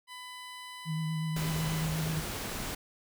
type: tone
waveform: 15% pulse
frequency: 1000 Hz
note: B5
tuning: 21 cents sharp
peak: -36 dBFS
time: 0.07-1.86 s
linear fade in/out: 50 ms
type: tone with vibrato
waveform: sine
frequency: 158.5 Hz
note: D#3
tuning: 32 cents sharp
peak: -30 dBFS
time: 0.85-2.23 s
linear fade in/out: 50 ms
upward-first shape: triangle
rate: 8.2 Hz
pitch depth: 33 cents each way
type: noise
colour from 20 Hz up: pink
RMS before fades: -37 dBFS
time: 1.36-2.75 s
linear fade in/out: 5 ms
effects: none

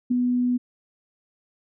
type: tone with ADSR envelope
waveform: sine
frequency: 246.9 Hz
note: B3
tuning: in tune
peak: -16 dBFS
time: 0.1-0.58 s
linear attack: 15 ms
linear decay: 5 ms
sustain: -3 dB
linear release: 19 ms
effects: none

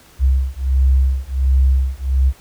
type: beating tone pair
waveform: sine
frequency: 65.41 / 66.81 Hz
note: C2 / C2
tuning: 0 / +37 cents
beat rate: 1.4 Hz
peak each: -15 dBFS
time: 0.19-2.33 s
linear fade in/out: 50 ms
effects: pink hiss -47 dBFS RMS until 2.4 s

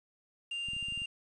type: tone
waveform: triangle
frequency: 2794 Hz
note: F7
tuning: in tune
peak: -33 dBFS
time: 0.51-1.06 s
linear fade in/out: 5 ms
type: clicks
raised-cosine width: 5 ms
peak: -36 dBFS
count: 8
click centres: 0.686 / 0.734 / 0.766 / 0.827 / 0.885 / 0.923 / 0.976 / 1.019 s
effects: resampled to 22050 Hz + 10-bit

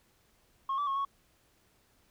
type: tone with pitch steps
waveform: sine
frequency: 1083 / 1155 / 1090 / 1108 Hz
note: C#6 / D6 / C#6 / C#6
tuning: -41 / -29 / -29 / -1 cents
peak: -27 dBFS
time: 0.69-1.05 s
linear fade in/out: 5 ms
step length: 90 ms
effects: tanh soft clip ceiling -27 dBFS + pink hiss -68 dBFS RMS until 2.1 s

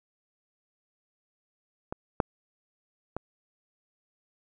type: clicks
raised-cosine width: 1 ms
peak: -19 / -8 / -18 dBFS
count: 3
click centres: 1.925 / 2.202 / 3.166 s
effects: none

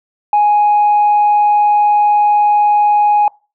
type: tone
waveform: sine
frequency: 832 Hz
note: G#5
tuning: 3 cents sharp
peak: -6 dBFS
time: 0.33-3.28 s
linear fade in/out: 2 ms
effects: noise-tail reverb RT60 0.3 s tail -24 dB re dry + tanh soft clip ceiling -5 dBFS

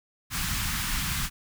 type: band-stop noise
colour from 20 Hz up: pink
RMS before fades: -29 dBFS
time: 0.3-1.3 s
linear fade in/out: 50 ms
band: 220 to 1100 Hz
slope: 24 dB/octave
effects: none

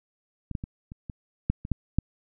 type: clicks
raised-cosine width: 5 ms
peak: -20 / -17 / -21 / -27 / -23 / -10 / -23 / -12 / -9 dBFS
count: 9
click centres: 0.513 / 0.552 / 0.639 / 0.919 / 1.098 / 1.5 / 1.651 / 1.717 / 1.986 s
effects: none

